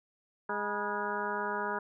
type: harmonic tone with a mistuned harmonic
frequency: 206.6 Hz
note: G#3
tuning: 9 cents flat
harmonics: 1 / 2 / 3 / 4 / 5 / 6 / 7 / 8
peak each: -43 / -38 / -42 / -41 / -36 / -41 / -38 / -42 dBFS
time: 0.49-1.79 s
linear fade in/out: 5 ms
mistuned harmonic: 5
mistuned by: -100 cents
effects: none